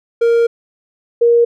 triangle / sine tone pair in turn, 466.2 / 470.8 Hz, A#4 / A#4, 0 / +17 cents, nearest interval unison, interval 17 cents, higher second, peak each -7 dBFS, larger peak neither, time 0.21-0.47 / 1.21-1.45 s, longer first, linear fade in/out 10 ms, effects none

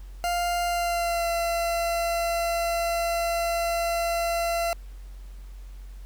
40% pulse tone with pitch glide, 698.5 to 679 Hz, F5 to F5, 0 to -49 cents, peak -23 dBFS, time 0.24-4.73 s, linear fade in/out 0 ms, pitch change -49 cents, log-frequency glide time 0.65-1.28 s, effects added 46 Hz sine -38 dBFS peak until 6.05 s + pink hiss -58 dBFS RMS until 6.05 s

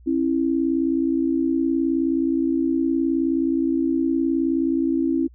sine tone pair together, 270.4 / 329.6 Hz, C#4 / E4, -43 / 0 cents, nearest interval minor third, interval 343 cents, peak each -21 dBFS, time 0.06-5.28 s, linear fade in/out 20 ms, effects added 60 Hz sine -45 dBFS peak until 5.34 s

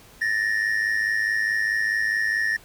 triangle tone pair together, 1760 / 1864.7 Hz, A6 / A#6, 0 / 0 cents, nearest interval minor second, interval 100 cents, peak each -22 dBFS, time 0.21-2.57 s, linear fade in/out 10 ms, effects pink hiss -50 dBFS RMS until 2.64 s

